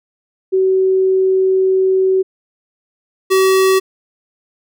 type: tone pair in turn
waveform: sine / square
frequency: 378.5 / 380.6 Hz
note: F#4 / F#4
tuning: +39 / +49 cents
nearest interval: unison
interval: 10 cents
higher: second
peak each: -10 / -10 dBFS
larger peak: neither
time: 0.52-2.23 / 3.3-3.8 s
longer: first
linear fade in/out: 20 ms
effects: none